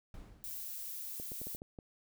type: noise with exponential decay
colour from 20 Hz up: brown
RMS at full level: -47 dBFS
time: 0.14-0.97 s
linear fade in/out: 2 ms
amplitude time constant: 180 ms
type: noise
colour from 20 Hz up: violet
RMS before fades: -43 dBFS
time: 0.44-1.56 s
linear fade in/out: 0 ms
type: clicks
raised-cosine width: 2 ms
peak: -33 dBFS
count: 7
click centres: 1.199 / 1.319 / 1.416 / 1.47 / 1.549 / 1.619 / 1.788 s
effects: none